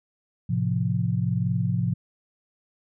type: chord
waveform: sine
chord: F major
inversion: first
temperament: equal with one note detuned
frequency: 109.3 / 130.81 / 174.61 Hz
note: A2 / C3 / F3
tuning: -11 / 0 / 0 cents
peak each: -26 dBFS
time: 0.49-1.94 s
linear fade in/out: 10 ms
effects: none